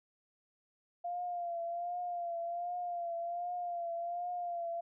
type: tone with vibrato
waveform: sine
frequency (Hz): 695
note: F5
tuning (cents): -9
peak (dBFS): -35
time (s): 1.04-4.81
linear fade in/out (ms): 10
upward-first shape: triangle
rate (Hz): 1.3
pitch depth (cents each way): 51
effects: none

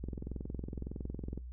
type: click train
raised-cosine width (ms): 3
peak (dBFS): -27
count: 30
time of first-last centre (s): 0.04-1.376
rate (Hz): 21.7
effects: noise-tail reverb RT60 0.2 s tail -21 dB re dry + added 61 Hz sine -42 dBFS peak until 1.52 s

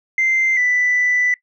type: tone pair in turn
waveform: sine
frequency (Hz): 2083 / 1984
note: C7 / B6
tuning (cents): -8 / +7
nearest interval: minor second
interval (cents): 85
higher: first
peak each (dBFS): -13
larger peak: neither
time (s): 0.18-0.57 / 0.57-1.34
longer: second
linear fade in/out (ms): 2
effects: noise-tail reverb RT60 0.1 s tail -19 dB re dry + tanh soft clip ceiling -10 dBFS

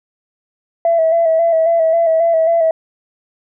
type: tone with vibrato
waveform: sine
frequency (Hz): 659.3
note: E5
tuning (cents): 0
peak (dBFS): -9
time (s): 0.85-2.71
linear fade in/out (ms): 2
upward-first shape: square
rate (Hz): 3.7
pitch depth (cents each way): 34
effects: tanh soft clip ceiling -5 dBFS

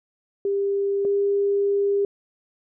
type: tone pair in turn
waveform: sine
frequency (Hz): 398.3 / 401.3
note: G4 / G4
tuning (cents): +28 / +41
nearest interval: unison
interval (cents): 13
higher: second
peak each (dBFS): -20 / -18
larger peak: second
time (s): 0.45-1.05 / 1.05-2.05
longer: second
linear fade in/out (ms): 2
effects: none

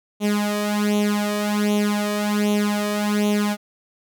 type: tone with flanger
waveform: sawtooth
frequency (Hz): 207.7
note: G#3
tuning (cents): 0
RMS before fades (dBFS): -21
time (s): 0.2-3.57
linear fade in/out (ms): 50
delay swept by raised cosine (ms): 0.3 to 1.7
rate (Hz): 1.3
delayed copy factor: +0.8
effects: none

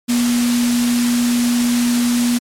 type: tone in noise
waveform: sine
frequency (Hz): 240.6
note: B3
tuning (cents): -45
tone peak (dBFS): -13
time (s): 0.08-2.39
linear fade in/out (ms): 20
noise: white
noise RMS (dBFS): -22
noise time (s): 0.08-2.39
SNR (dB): +6
effects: low-pass 10000 Hz 12 dB/octave + MP3 96 kbps

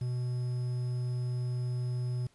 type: tone with quantisation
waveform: triangle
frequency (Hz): 124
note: B2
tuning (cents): +7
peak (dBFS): -28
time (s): 0.01-2.27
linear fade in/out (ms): 5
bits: 9
effects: pink hiss -67 dBFS RMS until 2.34 s + resampled to 24000 Hz

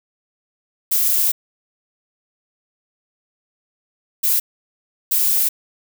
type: noise bursts at uneven times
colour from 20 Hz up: violet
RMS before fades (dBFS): -17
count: 3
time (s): 0.91-1.32 / 4.23-4.4 / 5.11-5.49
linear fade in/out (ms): 10
effects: none

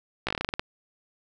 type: slowing click train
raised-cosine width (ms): 0.3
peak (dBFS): -11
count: 11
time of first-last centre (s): 0.27-0.595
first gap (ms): 16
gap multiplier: 1.15
effects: none

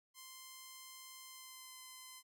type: tone with pitch glide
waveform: 5% pulse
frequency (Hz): 1043 to 1029.8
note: C6 to C6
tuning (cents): -6 to -28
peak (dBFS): -40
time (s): 0.14-2.23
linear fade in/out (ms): 50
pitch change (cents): -22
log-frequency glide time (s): 1.21-1.79
effects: none

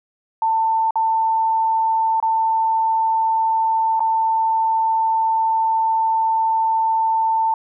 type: tone with dropouts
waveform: sine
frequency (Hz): 893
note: A5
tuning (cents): +25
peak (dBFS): -15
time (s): 0.42-7.54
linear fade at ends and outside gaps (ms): 2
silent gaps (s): 0.908-0.956 / 2.201-2.226 / 3.995-4.004
effects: none

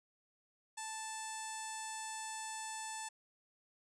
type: tone with low-pass filter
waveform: sawtooth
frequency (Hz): 880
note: A5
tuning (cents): 0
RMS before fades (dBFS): -44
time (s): 0.77-3.09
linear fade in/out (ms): 10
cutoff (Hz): 8200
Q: 6.5
effects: none

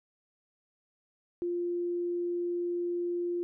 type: tone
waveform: sine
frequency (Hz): 349.2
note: F4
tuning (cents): 0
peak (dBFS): -29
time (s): 1.42-3.43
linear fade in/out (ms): 0
effects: none

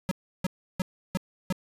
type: tone bursts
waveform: square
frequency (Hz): 185.2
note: F#3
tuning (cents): +2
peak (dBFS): -25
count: 5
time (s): 0.09-1.525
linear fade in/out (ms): 0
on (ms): 23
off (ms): 330
effects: resampled to 32000 Hz

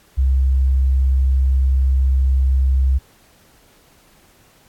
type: tone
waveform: sine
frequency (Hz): 66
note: C2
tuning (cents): +16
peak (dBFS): -12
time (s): 0.17-2.99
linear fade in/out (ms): 20
effects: pink hiss -53 dBFS RMS until 4.68 s + AAC 64 kbps

